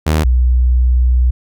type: tone pair in turn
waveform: sawtooth / sine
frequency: 77.78 / 61.93 Hz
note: D#2 / B1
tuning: 0 / +5 cents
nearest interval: major third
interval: 395 cents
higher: first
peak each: -7 / -8 dBFS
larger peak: first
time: 0.06-0.24 / 0.24-1.31 s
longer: second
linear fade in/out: 10 ms
effects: none